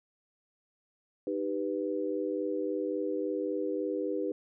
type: chord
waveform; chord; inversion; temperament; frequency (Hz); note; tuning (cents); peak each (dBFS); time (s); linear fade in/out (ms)
sine; Eb augmented; none; equal with one note detuned; 308.4 / 392 / 493.9; Eb4 / G4 / B4; -15 / 0 / 0; -34; 1.27-4.32; 2
effects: none